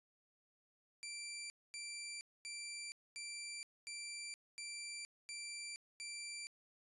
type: tone bursts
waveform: 15% pulse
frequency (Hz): 2349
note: D7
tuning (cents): 0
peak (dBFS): -38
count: 8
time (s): 1.03-6.47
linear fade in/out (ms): 0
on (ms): 470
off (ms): 240
effects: resampled to 24000 Hz